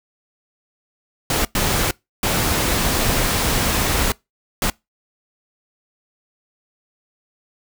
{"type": "noise bursts at uneven times", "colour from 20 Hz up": "pink", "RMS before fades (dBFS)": -19, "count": 4, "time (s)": [[1.3, 1.45], [1.55, 1.91], [2.23, 4.12], [4.62, 4.7]], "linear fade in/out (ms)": 2, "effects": ["noise-tail reverb RT60 0.2 s tail -24 dB re dry"]}